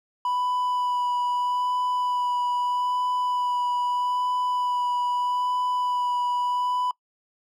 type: tone with vibrato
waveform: triangle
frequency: 987.8 Hz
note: B5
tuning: in tune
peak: -21 dBFS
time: 0.25-6.91 s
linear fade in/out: 2 ms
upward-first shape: sine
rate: 0.79 Hz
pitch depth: 12 cents each way
effects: noise-tail reverb RT60 0.1 s tail -23 dB re dry